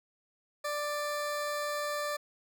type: tone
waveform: 20% pulse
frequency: 589 Hz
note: D5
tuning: 5 cents sharp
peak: -27 dBFS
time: 0.64-2.17 s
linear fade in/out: 10 ms
effects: none